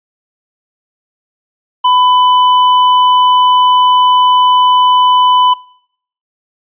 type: tone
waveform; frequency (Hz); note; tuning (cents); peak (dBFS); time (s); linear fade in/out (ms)
square; 1000; B5; +21; -7; 1.84-5.54; 10
effects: noise-tail reverb RT60 0.7 s tail -24 dB re dry + resampled to 8000 Hz